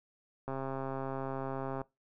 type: click train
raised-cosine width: 1 ms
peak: -24 dBFS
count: 180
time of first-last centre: 0.48-1.816 s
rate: 134 Hz
effects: noise-tail reverb RT60 0.2 s tail -21 dB re dry